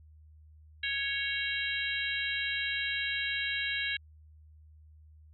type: harmonic tone with a mistuned harmonic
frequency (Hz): 554.4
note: C#5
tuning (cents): 0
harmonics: 3 / 4 / 5 / 6 / 7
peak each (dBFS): -35 / -36 / -37 / -38 / -38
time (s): 0.83-3.97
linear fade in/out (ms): 5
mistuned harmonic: 6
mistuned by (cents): -63
effects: added 77 Hz sine -53 dBFS peak until 5.33 s